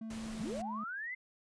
triangle tone with pitch glide, 222.5 to 215.9 Hz, A3 to A3, +20 to -33 cents, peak -38 dBFS, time 0.01-0.84 s, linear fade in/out 5 ms, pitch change -53 cents, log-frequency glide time 0.25-0.66 s
pink noise, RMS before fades -48 dBFS, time 0.1-0.62 s, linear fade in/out 5 ms
sine linear sweep, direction up, 120.6 to 2093 Hz, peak -38 dBFS, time 0.39-1.15 s, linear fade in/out 10 ms
effects resampled to 22050 Hz

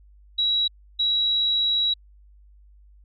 sine tone bursts at uneven times, 3881 Hz, B7, 31 cents flat, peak -19 dBFS, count 2, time 0.38-0.68 / 0.99-1.94 s, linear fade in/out 10 ms, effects added 50 Hz sine -49 dBFS peak until 3.04 s

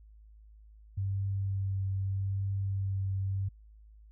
sine tone with vibrato, 97.4 Hz, G2, 11 cents flat, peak -29 dBFS, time 0.97-3.49 s, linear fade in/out 10 ms, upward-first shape triangle, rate 0.81 Hz, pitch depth 17 cents each way, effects added 53 Hz sine -52 dBFS peak until 4.11 s

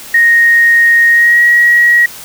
sine tone with pitch glide, 1864.7 to 1905 Hz, A#6 to A#6, 0 to +37 cents, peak -4 dBFS, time 0.14-2.06 s, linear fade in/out 5 ms, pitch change +37 cents, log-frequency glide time 1.1-1.43 s, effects white hiss -30 dBFS RMS until 2.24 s

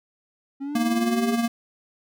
triangle linear sweep, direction up, 270.5 to 409.6 Hz, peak -26 dBFS, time 0.6-1.36 s, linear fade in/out 20 ms
square tone with tremolo, 233.1 Hz, A#3, in tune, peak -19 dBFS, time 0.75-1.48 s, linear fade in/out 5 ms, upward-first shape triangle, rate 19 Hz, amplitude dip 60%
effects none

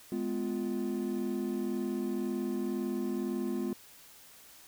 triangle chord, F diminished, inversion first, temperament just, 209.5 / 251.4 / 349.2 Hz, Ab3 / Cb4 / F4, +15 / +31 / 0 cents, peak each -33 dBFS, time 0.12-3.73 s, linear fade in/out 2 ms, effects tanh soft clip ceiling -21 dBFS + white hiss -55 dBFS RMS until 4.67 s

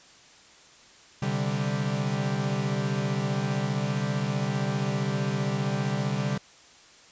45% pulse chord, C suspended second, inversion none, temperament equal with one note detuned, 130.81 / 146.07 / 196 Hz, C3 / D3 / G3, 0 / -9 / 0 cents, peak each -30 dBFS, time 1.22-6.38 s, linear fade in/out 5 ms, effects white hiss -53 dBFS RMS until 7.11 s + resampled to 16000 Hz

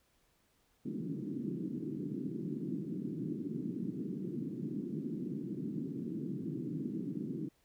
white band-pass noise, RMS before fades -39 dBFS, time 0.85-7.49 s, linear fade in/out 10 ms, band 140 to 340 Hz, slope 48 dB/octave, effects pink hiss -73 dBFS RMS until 7.64 s

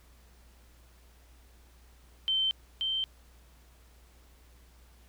sine tone pair in turn, 3100 / 3120 Hz, G7 / G7, -20 / -9 cents, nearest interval unison, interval 11 cents, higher second, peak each -25 / -28 dBFS, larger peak first, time 2.28-2.51 / 2.81-3.04 s, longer neither, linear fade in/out 0 ms, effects added 60 Hz sine -56 dBFS peak until 5.08 s + pink hiss -63 dBFS RMS until 5.08 s

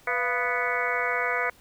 harmonic tone with a mistuned harmonic, 246.9 Hz, B3, in tune, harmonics 2 / 3 / 4 / 5 / 6 / 7 / 8 / 9, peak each -32 / -33 / -34 / -32 / -31 / -35 / -31 / -31 dBFS, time 0.07-1.5 s, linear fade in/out 5 ms, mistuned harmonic 3, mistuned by -110 cents, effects pink hiss -56 dBFS RMS until 1.6 s

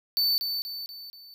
square tone with echo, 4523 Hz, C#8, 34 cents sharp, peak -22 dBFS, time 0.17-0.38 s, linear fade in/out 0 ms, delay 240 ms, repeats 4, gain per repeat -6 dB, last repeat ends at 1.34 s, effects none

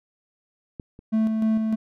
clicks, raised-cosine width 3 ms, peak -22 / -30 dBFS, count 2, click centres 0.798 / 0.991 s
triangle tone with tremolo, 220 Hz, A3, in tune, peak -16 dBFS, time 1.12-1.76 s, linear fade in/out 20 ms, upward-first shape square, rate 3.3 Hz, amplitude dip 35%
effects none

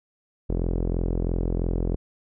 sawtooth tone with low-pass filter, 43 Hz, F1, 26 cents flat, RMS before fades -25 dBFS, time 0.49-1.96 s, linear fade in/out 10 ms, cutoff 430 Hz, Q 1.8, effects none

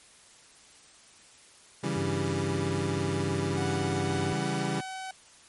25% pulse chord, C# diminished, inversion none, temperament equal, 138.59 / 164.81 / 196 Hz, C#3 / E3 / G3, 0 / 0 / 0 cents, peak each -29 dBFS, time 1.83-4.81 s, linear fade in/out 10 ms
harmonic tone, 98 Hz, G2, in tune, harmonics 1 / 2 / 3 / 4, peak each -34 / -37 / -39 / -40 dBFS, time 1.96-4.33 s, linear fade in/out 5 ms
sawtooth tone with pitch glide, 740 to 757.7 Hz, F#5 to F#5, 0 to +41 cents, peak -32 dBFS, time 3.57-5.11 s, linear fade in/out 2 ms, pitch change +41 cents, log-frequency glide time 3.86-4.92 s
effects white hiss -55 dBFS RMS until 5.48 s + MP3 48 kbps

